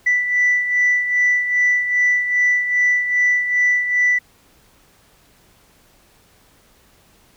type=beating tone pair; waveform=sine; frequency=1975.5 / 1978 Hz; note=B6 / B6; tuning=0 / +2 cents; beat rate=2.5 Hz; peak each=-14 / -21 dBFS; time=0.06-4.19 s; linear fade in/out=10 ms; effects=tanh soft clip ceiling -9 dBFS + pink hiss -54 dBFS RMS until 7.36 s